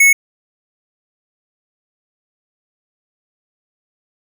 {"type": "tone", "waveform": "square", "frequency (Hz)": 2202, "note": "C#7", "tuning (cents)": -12, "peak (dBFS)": -7, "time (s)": [0, 0.13], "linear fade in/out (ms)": 5, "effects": []}